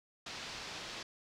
white low-pass noise, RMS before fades -45 dBFS, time 0.26-1.03 s, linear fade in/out 5 ms, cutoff 5300 Hz, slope 24 dB/octave, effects none

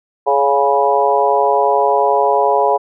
harmonic tone with a mistuned harmonic, 140 Hz, C#3, 18 cents sharp, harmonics 3 / 4 / 5 / 6 / 7, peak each -17 / -17 / -17 / -17 / -17 dBFS, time 0.26-2.78 s, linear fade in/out 20 ms, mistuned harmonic 6, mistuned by -18 cents, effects none

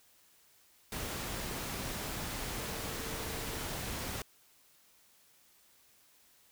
sine tone in noise, 452.2 Hz, A4, 47 cents sharp, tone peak -49 dBFS, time 2.59-3.63 s, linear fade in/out 2 ms, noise pink, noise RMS -39 dBFS, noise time 0.92-4.22 s, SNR -13 dB, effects white hiss -65 dBFS RMS until 6.51 s

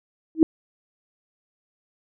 sine tone with exponential growth, 319.9 Hz, D#4, 48 cents sharp, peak -6 dBFS, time 0.35-0.43 s, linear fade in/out 1 ms, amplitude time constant 17 ms, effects none

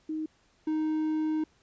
sine / triangle tone pair in turn, 312.6 / 311.4 Hz, D#4 / D#4, +8 / +2 cents, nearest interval unison, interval 6 cents, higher first, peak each -30 / -24 dBFS, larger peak second, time 0.09-0.26 / 0.67-1.44 s, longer second, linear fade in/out 5 ms, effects pink hiss -66 dBFS RMS until 1.62 s + resampled to 16000 Hz

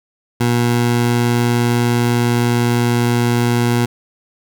20% pulse tone, 119.8 Hz, A#2, 48 cents sharp, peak -8 dBFS, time 0.4-3.86 s, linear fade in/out 10 ms, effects none

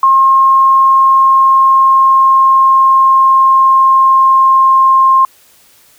sine tone with pitch glide, 1070 to 1060.8 Hz, C6 to C6, +38 to +23 cents, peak -4 dBFS, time 0.03-5.25 s, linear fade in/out 2 ms, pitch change -15 cents, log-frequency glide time 0.77-5.07 s, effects white hiss -46 dBFS RMS until 5.98 s

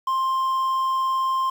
triangle tone with quantisation, 1053 Hz, C6, 11 cents sharp, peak -18 dBFS, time 0.07-1.5 s, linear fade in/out 5 ms, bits 8, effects none

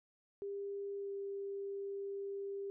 sine tone with pitch glide, 400 to 397 Hz, G4 to G4, +35 to +22 cents, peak -39 dBFS, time 0.42-2.7 s, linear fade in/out 0 ms, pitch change -13 cents, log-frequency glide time 0.98-1.11 s, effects none

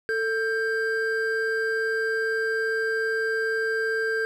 triangle tone pair together, 444.6 / 1584.4 Hz, A4 / G6, +18 / +18 cents, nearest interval octave + minor seventh, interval 2200 cents, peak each -24 / -24 dBFS, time 0.09-4.25 s, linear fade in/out 0 ms, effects none

